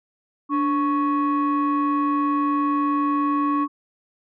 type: tone pair together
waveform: sine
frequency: 291.7 / 1108.7 Hz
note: D4 / C#6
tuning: -12 / 0 cents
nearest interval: octave + major seventh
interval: 2312 cents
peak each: -19 / -20 dBFS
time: 0.49-3.68 s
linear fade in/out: 50 ms
effects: tanh soft clip ceiling -15 dBFS